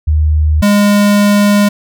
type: tone pair in turn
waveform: sine / square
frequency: 76.7 / 204.8 Hz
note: D#2 / G#3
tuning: -24 / -24 cents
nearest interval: octave + perfect fourth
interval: 1700 cents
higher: second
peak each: -7 dBFS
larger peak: neither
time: 0.07-0.62 / 0.62-1.69 s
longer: second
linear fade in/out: 10 ms
effects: none